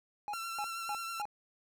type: tone bursts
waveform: triangle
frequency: 830.6 Hz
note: G#5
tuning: in tune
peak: -33 dBFS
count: 4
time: 0.28-1.254 s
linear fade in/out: 0 ms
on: 56 ms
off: 250 ms
type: tone with vibrato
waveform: sawtooth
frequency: 1354 Hz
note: E6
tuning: 46 cents sharp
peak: -34 dBFS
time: 0.33-1.22 s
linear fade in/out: 5 ms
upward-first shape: triangle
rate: 9.3 Hz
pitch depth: 28 cents each way
effects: none